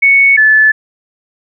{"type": "tone pair in turn", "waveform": "sine", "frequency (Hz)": [2217, 1736.9], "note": ["C#7", "A6"], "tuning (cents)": [0, -23], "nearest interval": "major third", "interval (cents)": 423, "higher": "first", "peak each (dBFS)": -4, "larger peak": "neither", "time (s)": [[0.02, 0.37], [0.37, 0.72]], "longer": "neither", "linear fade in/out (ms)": 10, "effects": []}